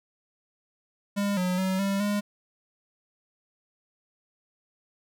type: tone with pitch steps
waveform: square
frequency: 201.9 / 181.8 / 188.5 / 197.2 / 205.3 Hz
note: G#3 / F#3 / F#3 / G3 / G#3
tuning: -49 / -30 / +32 / +11 / -20 cents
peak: -25 dBFS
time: 1.16-2.21 s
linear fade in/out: 20 ms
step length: 210 ms
effects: none